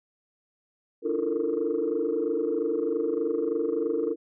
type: tone cluster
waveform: sine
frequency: 291.6 / 315.2 / 344 / 438.4 / 461.6 Hz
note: D4 / D#4 / F4 / A4 / A#4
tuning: -12 / +23 / -26 / -6 / -17 cents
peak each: -33 / -33 / -30 / -30 / -27 dBFS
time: 1.02-4.16 s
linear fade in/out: 50 ms
effects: tanh soft clip ceiling -17 dBFS